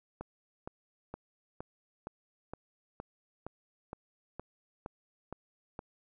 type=click train; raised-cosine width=1 ms; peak=-26 dBFS; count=13; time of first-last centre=0.21-5.791 s; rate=2.15 Hz; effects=none